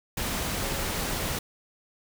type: tone in noise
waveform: sine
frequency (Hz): 549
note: C#5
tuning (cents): -17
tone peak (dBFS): -39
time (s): 0.63-0.85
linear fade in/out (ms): 5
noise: pink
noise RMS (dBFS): -30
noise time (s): 0.17-1.39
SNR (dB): -12
effects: none